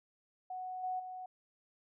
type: tone with level steps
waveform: sine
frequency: 740 Hz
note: F#5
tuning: in tune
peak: -39 / -34 / -42 dBFS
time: 0.5-1.26 s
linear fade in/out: 5 ms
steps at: 0.83 / 0.99 s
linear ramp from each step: 10 ms
effects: none